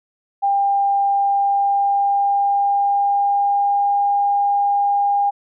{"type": "tone with pitch glide", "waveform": "sine", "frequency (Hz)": [798, 807.7], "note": ["G5", "G#5"], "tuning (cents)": [31, -48], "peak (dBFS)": -14, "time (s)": [0.42, 5.31], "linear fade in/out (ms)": 20, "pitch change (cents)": 21, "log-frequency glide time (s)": [1.15, 4.03], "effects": []}